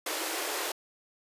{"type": "high-pass noise", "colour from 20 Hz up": "pink", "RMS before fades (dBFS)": -33, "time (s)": [0.06, 0.72], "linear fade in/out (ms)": 5, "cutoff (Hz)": 310, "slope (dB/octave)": 96, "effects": ["resampled to 32000 Hz"]}